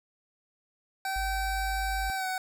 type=tone with pitch glide; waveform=25% pulse; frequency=771 to 749.1 Hz; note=G5 to F#5; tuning=-29 to +21 cents; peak=-26 dBFS; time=1.05-2.38 s; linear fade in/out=2 ms; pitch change=-50 cents; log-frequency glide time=2.15-2.27 s
type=tone; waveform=sine; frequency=51.91 Hz; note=G#1; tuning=in tune; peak=-32 dBFS; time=1.16-2.1 s; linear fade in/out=0 ms
effects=none